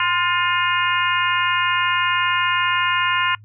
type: harmonic tone with a mistuned harmonic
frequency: 354.7 Hz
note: F4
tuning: 27 cents sharp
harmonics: 3 / 4 / 5 / 6 / 7 / 8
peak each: -21 / -23 / -25 / -27 / -27 / -25 dBFS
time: 0-3.35 s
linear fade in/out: 2 ms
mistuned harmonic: 3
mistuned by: -40 cents
effects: noise-tail reverb RT60 0.1 s tail -25 dB re dry + added 105 Hz sine -42 dBFS peak until 3.44 s